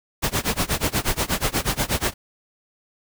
pink noise with tremolo, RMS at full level -20 dBFS, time 0.22-2.14 s, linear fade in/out 20 ms, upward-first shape sine, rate 8.3 Hz, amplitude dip 95%, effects none

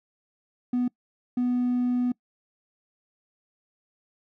triangle tone bursts at uneven times, 246.9 Hz, B3, in tune, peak -19 dBFS, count 2, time 0.73-0.88 / 1.37-2.12 s, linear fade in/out 5 ms, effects noise-tail reverb RT60 0.1 s tail -25 dB re dry + tanh soft clip ceiling -17 dBFS

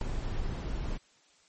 brown noise with ADSR envelope, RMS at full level -24 dBFS, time 0.01-0.98 s, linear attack 4 ms, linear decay 4 ms, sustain -9 dB, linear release 14 ms, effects white hiss -64 dBFS RMS until 1.48 s + MP3 32 kbps

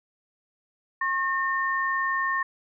sine tone pair together, 1082.2 / 1820 Hz, C#6 / A#6, -42 / -42 cents, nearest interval major sixth, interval 900 cents, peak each -26 dBFS, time 1.01-2.43 s, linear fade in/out 5 ms, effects none

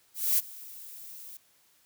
violet noise with ADSR envelope, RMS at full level -23 dBFS, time 0.14-1.37 s, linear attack 240 ms, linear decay 27 ms, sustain -22 dB, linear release 3 ms, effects white hiss -65 dBFS RMS until 1.85 s + high-pass 60 Hz 12 dB/octave

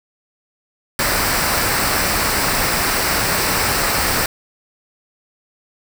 pink noise with comb filter, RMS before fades -18 dBFS, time 0.99-4.26 s, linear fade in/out 2 ms, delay 0.3 ms, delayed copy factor -0.5, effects none

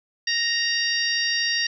harmonic tone, 932.3 Hz, A#5, in tune, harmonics 2 / 3 / 4 / 5 / 6, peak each -25 / -29 / -31 / -27 / -27 dBFS, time 0.27-1.67 s, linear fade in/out 5 ms, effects none

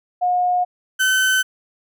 sine / 35% pulse tone pair in turn, 720 / 1525.6 Hz, F#5 / G6, -47 / -47 cents, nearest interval octave + minor second, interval 1300 cents, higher second, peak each -15 / -13 dBFS, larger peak second, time 0.21-0.65 / 0.99-1.43 s, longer neither, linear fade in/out 20 ms, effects none

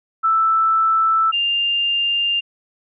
sine tone pair in turn, 1321 / 2799 Hz, E6 / F7, +3 / +3 cents, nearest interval octave + minor second, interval 1300 cents, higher second, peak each -13 / -16 dBFS, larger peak first, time 0.23-1.32 / 1.32-2.41 s, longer neither, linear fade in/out 20 ms, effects none

